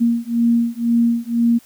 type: beating tone pair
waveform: sine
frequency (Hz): 233.2 / 235.2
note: A#3 / A#3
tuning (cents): +1 / +16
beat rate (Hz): 2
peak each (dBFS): -17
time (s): 0-1.59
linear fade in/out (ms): 20
effects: white hiss -50 dBFS RMS until 1.65 s